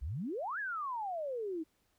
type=exponential two-way sweep; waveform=sine; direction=up then down; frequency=56.7 to 1739 to 305.9 Hz; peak=-35 dBFS; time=0.01-1.64 s; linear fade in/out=20 ms; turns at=0.59 s; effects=pink hiss -75 dBFS RMS until 1.98 s